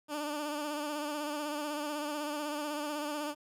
15% pulse tone with vibrato, 296.7 Hz, D4, 18 cents sharp, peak -28 dBFS, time 0.08-3.35 s, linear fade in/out 50 ms, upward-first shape sine, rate 16 Hz, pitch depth 46 cents each way, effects resampled to 32000 Hz + 11-bit

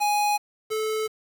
square tone pair in turn, 830.6 / 434.9 Hz, G#5 / A4, 0 / -20 cents, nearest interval major seventh, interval 1120 cents, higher first, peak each -21 / -25 dBFS, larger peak first, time 0-0.38 / 0.7-1.08 s, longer neither, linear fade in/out 20 ms, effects 8-bit

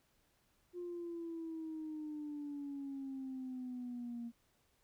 sine exponential sweep, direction down, 355.9 to 233.1 Hz, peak -40 dBFS, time 0.73-4.32 s, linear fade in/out 50 ms, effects tanh soft clip ceiling -37 dBFS + pink hiss -75 dBFS RMS until 4.83 s

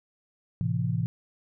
sine chord, A minor, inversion none, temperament equal with one note detuned, 110 / 130.81 / 168.37 Hz, A2 / C3 / E3, 0 / 0 / +37 cents, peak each -29 dBFS, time 0.61-1.06 s, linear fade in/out 0 ms, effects none

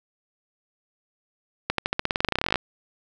accelerating click train, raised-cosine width 0.3 ms, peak -6 dBFS, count 22, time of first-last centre 1.7-2.557 s, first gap 83 ms, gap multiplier 0.92, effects none

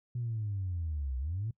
sine linear two-way sweep, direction down then up, 123.47 to 61.8 to 118 Hz, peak -31 dBFS, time 0.15-1.51 s, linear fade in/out 5 ms, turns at 1.18 s, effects noise-tail reverb RT60 0.1 s tail -24 dB re dry + tanh soft clip ceiling -27 dBFS

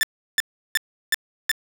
sawtooth tone bursts, 1771 Hz, A6, 11 cents sharp, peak -13 dBFS, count 5, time 0.01-1.515 s, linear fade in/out 0 ms, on 21 ms, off 350 ms, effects none

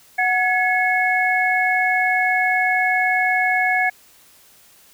sine tone cluster, 739 / 1691 / 2192 Hz, F#5 / G#6 / C#7, -2 / +31 / -20 cents, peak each -20 dBFS, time 0.18-3.9 s, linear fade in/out 10 ms, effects white hiss -51 dBFS RMS until 4.93 s

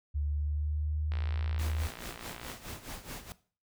sine tone with pitch glide, 73.2 to 78 Hz, D2 to D#2, -5 to +5 cents, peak -29 dBFS, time 0.14-1.88 s, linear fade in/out 20 ms, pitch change +110 cents, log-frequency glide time 0.25-1.45 s
click train, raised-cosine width 0.3 ms, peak -27 dBFS, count 83, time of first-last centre 1.12-2.517 s, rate 58.7 Hz
pink noise with tremolo, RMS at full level -41 dBFS, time 1.59-3.32 s, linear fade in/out 0 ms, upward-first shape sine, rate 4.7 Hz, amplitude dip 75%
effects noise-tail reverb RT60 0.4 s tail -17 dB re dry

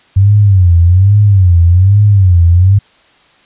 sine tone with vibrato, 94 Hz, F#2, 28 cents sharp, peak -3 dBFS, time 0.16-2.79 s, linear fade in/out 10 ms, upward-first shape sine, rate 1.2 Hz, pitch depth 180 cents each way, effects white hiss -47 dBFS RMS until 3.45 s + resampled to 8000 Hz

